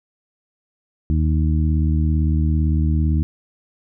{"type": "harmonic tone", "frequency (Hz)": 77.78, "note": "D#2", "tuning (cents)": 0, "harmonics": [1, 2, 3, 4], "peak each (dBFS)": [-16, -22, -26, -28], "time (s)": [1.1, 3.23], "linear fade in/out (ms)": 0, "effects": []}